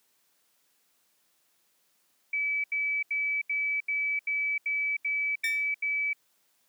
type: tone bursts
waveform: sine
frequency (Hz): 2297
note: D7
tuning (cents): -39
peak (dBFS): -26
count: 10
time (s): 2.33-6.132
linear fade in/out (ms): 5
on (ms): 310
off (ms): 78
type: tone with exponential decay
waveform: sawtooth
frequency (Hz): 1818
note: A#6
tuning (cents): -44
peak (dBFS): -25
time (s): 5.44-5.69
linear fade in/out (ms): 2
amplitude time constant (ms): 53
effects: white hiss -70 dBFS RMS until 6.68 s + high-pass 150 Hz 12 dB/octave

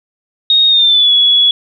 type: tone with pitch glide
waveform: sine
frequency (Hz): 3729 to 3380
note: A#7 to G#7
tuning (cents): 0 to +30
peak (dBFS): -6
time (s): 0.5-1.51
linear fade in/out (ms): 2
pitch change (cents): -170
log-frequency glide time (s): 0.68-1.12
effects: none

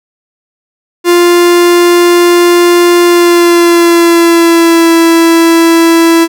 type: tone with pitch glide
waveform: 45% pulse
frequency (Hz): 349.2 to 331.9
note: F4 to E4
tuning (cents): 0 to +12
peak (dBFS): -3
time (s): 1.04-6.28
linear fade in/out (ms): 50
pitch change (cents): -88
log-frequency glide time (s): 3.04-4.92
effects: none

